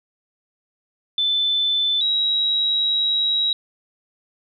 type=tone pair in turn; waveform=sine; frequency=3520 / 3850 Hz; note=A7 / B7; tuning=0 / -45 cents; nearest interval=major second; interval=155 cents; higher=second; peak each=-17 dBFS; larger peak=neither; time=1.18-2.01 / 2.01-3.53 s; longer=second; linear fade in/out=2 ms; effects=none